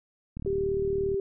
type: click train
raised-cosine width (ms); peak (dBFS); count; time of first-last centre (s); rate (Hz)
5; -25; 30; 0.37-1.143; 37.5
type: tone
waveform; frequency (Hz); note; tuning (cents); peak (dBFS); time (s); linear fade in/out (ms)
sine; 392; G4; 0; -25; 0.46-1.2; 2
effects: none